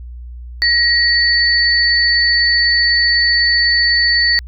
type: tone pair together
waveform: sine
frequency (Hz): 1900 / 4492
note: A#6 / C#8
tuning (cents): +33 / +22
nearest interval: octave + minor third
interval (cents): 1489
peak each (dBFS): -13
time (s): 0.62-4.39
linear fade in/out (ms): 0
effects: added 60 Hz sine -28 dBFS peak until 4.47 s